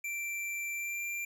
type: tone with pitch glide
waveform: square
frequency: 2349 to 2372 Hz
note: D7 to D7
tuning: 0 to +17 cents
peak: -35 dBFS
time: 0.04-1.25 s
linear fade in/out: 5 ms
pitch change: +17 cents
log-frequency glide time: 0.75-1.02 s
effects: none